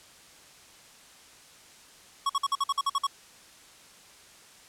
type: tone bursts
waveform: square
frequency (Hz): 1108.7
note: C#6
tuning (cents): 0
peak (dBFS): -24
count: 10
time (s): 2.26-3.069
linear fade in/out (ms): 5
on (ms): 35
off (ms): 51
effects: white hiss -53 dBFS RMS until 4.68 s + low-pass 9000 Hz 12 dB/octave